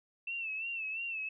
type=tone with vibrato; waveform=sine; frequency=2664 Hz; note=E7; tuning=18 cents sharp; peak=-35 dBFS; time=0.27-1.29 s; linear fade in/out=5 ms; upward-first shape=sine; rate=2.9 Hz; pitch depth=70 cents each way; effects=none